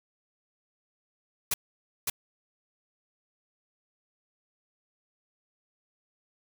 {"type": "noise with echo", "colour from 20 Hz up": "white", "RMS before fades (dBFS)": -27, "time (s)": [1.51, 1.54], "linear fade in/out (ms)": 5, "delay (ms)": 560, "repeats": 1, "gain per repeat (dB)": -2, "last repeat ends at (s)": 2.1, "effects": []}